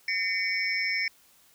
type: tone cluster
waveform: sine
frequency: 1822 / 2056 / 2244 / 5320 Hz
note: A#6 / C7 / C#7 / E8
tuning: -40 / -31 / +21 / +15 cents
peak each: -34 / -32 / -28 / -34 dBFS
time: 0.08-1.08 s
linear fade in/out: 2 ms
effects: white hiss -60 dBFS RMS until 1.54 s